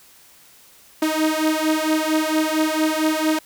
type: beating tone pair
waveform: sawtooth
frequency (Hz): 310.5 / 314.9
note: D#4 / D#4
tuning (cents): -3 / +21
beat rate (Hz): 4.4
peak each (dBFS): -17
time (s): 1.02-3.39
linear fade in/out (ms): 5
effects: white hiss -50 dBFS RMS until 3.45 s